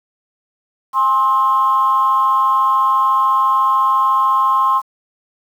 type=tone with amplitude modulation; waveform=sine; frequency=1059 Hz; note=C6; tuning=21 cents sharp; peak=-7 dBFS; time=0.93-4.82 s; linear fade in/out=50 ms; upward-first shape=sine; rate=234 Hz; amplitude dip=75%; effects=tanh soft clip ceiling -3 dBFS + 7-bit